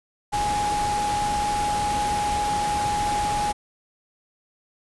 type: tone in noise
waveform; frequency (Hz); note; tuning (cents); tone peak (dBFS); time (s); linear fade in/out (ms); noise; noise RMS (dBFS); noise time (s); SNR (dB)
sine; 830.6; G#5; 0; -22; 0.32-3.53; 20; pink; -30; 0.32-3.53; +5
effects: resampled to 24000 Hz